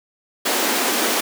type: high-pass noise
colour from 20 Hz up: pink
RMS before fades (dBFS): -20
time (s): 0.45-1.21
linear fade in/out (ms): 10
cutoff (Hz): 230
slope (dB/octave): 48
effects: none